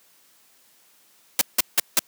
white noise bursts, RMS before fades -17 dBFS, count 4, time 1.39-1.992 s, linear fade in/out 2 ms, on 23 ms, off 170 ms, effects white hiss -58 dBFS RMS until 2.07 s + high-pass 150 Hz 12 dB/octave

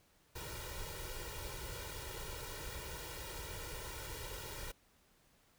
pink noise with comb filter, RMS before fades -45 dBFS, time 0.35-4.72 s, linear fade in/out 10 ms, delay 2.1 ms, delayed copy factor +0.95, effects pink hiss -70 dBFS RMS until 5.58 s

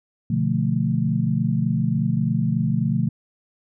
sine chord, B half-diminished seventh, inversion none, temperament equal, 123.47 / 146.83 / 174.61 / 220 Hz, B2 / D3 / F3 / A3, 0 / 0 / 0 / 0 cents, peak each -24 dBFS, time 0.3-3.09 s, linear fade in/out 5 ms, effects none

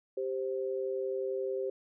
sine tone pair together, 392 / 523.3 Hz, G4 / C5, 0 / 0 cents, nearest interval perfect fourth, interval 500 cents, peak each -33 / -35 dBFS, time 0.17-1.7 s, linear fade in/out 5 ms, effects none

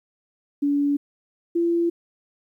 sine tone pair in turn, 286 / 340.1 Hz, D4 / F4, -46 / -46 cents, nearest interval minor third, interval 300 cents, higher second, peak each -18 dBFS, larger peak neither, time 0.62-0.97 / 1.55-1.9 s, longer neither, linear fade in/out 10 ms, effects 10-bit

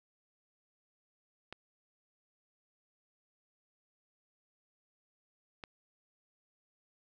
clicks, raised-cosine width 0.3 ms, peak -27 dBFS, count 2, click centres 1.526 / 5.638 s, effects none

